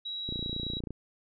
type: tone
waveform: sine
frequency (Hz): 3872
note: B7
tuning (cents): -35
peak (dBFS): -34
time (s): 0.05-0.8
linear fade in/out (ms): 10
type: click train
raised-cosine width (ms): 3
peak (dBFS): -24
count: 19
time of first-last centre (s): 0.29-0.906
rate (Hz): 29.2
effects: none